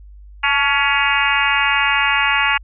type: harmonic tone with a mistuned harmonic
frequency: 280.4 Hz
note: C#4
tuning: 20 cents sharp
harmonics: 3 / 4 / 5 / 6 / 7 / 8 / 9 / 10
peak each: -22 / -22 / -22 / -22 / -22 / -22 / -22 / -22 dBFS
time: 0.43-2.58 s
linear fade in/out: 10 ms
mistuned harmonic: 3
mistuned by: +52 cents
effects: added 50 Hz sine -37 dBFS peak until 2.63 s